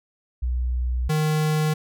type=tone pair in turn; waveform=sine / square; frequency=61.74 / 154.32 Hz; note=B1 / D#3; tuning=0 / -14 cents; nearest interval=octave + major third; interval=1586 cents; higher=second; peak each=-21 / -20 dBFS; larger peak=second; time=0.42-1.09 / 1.09-1.74 s; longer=first; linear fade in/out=10 ms; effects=none